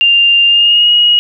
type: tone with pitch glide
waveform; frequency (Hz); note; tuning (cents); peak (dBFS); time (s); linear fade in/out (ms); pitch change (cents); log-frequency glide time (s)
sine; 2794 to 2891; F7 to F#7; 0 to -41; -5; 0.01-1.19; 0; +59; 0.46-0.91
effects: none